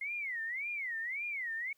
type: tone with vibrato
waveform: sine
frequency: 2084 Hz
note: C7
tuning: 7 cents flat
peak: -35 dBFS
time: 0.01-1.73 s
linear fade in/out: 5 ms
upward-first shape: sine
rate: 1.8 Hz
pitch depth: 260 cents each way
effects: white hiss -74 dBFS RMS until 1.77 s